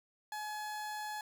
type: tone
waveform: 30% pulse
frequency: 848 Hz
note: G#5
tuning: 36 cents sharp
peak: -36 dBFS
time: 0.32-1.21 s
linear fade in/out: 2 ms
effects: none